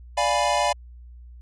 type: chord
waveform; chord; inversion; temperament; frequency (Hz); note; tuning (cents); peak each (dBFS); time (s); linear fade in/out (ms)
square; D diminished seventh; none; equal; 587.3 / 698.5 / 830.6 / 987.8; D5 / F5 / Ab5 / Cb6; 0 / 0 / 0 / 0; -26; 0.17-0.73; 10
effects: added 60 Hz sine -41 dBFS peak until 1.41 s + resampled to 22050 Hz